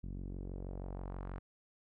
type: tone with low-pass filter sweep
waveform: sawtooth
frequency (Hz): 46.25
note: F#1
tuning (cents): 0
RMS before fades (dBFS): -43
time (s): 0.03-1.39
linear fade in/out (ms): 10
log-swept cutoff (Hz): 220 to 1500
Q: 1.4
effects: none